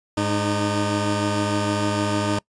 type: tone pair together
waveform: 15% pulse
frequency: 103.9 / 305.1 Hz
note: G#2 / D#4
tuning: +1 / -34 cents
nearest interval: octave + perfect fifth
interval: 1865 cents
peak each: -17 dBFS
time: 0.17-2.39 s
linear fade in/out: 5 ms
effects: noise-tail reverb RT60 0.1 s tail -24 dB re dry + resampled to 22050 Hz